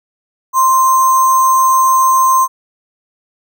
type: tone with sample-and-hold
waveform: sine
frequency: 1046.5 Hz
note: C6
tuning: in tune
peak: -7 dBFS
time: 0.53-2.48 s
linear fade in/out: 50 ms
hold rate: 7350 Hz
effects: none